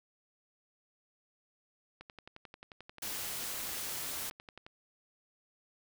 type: click train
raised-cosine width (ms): 0.3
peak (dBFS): -32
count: 31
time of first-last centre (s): 2.01-4.665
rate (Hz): 11.3
type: noise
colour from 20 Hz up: white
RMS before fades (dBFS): -39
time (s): 3.02-4.3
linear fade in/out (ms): 5
effects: none